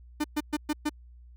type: tone bursts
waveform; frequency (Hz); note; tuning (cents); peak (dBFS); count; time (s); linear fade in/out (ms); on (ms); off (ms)
45% pulse; 300; D4; +37; -25; 5; 0.2-0.895; 10; 43; 120
effects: added 60 Hz sine -48 dBFS peak until 1.36 s